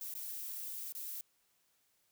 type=noise with dropouts; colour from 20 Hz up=violet; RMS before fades=-43 dBFS; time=0.01-1.21 s; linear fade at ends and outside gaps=1 ms; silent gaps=0.14-0.151 / 0.923-0.95 s; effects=white hiss -75 dBFS RMS until 2.11 s